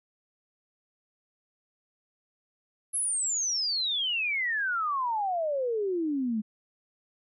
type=exponential sweep; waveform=sine; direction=down; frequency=11175 to 207.8 Hz; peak=-26 dBFS; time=2.93-6.42 s; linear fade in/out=20 ms; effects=none